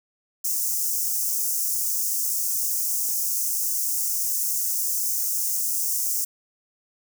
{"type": "high-pass noise", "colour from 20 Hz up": "white", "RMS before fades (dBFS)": -25, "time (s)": [0.44, 6.25], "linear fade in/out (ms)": 10, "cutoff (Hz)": 5600, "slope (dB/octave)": 48, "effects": []}